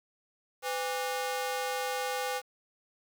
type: ring-modulated tone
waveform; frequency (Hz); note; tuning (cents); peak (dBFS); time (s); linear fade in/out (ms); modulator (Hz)
sawtooth; 659.3; E5; 0; -24; 0.62-2.42; 50; 153
effects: 9-bit